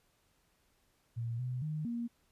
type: tone with pitch steps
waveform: sine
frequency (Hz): 116.5 / 125.8 / 153.7 / 235.7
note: A#2 / B2 / D#3 / A#3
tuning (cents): -1 / +32 / -21 / +19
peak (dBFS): -34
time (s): 1.16-2.08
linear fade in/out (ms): 20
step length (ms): 230
effects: pink hiss -73 dBFS RMS until 2.31 s + resampled to 32000 Hz